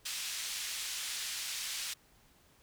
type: band-pass noise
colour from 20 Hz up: pink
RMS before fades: -39 dBFS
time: 0.05-1.94 s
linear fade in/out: 10 ms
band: 2900 to 9400 Hz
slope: 12 dB/octave
effects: pink hiss -65 dBFS RMS until 2.62 s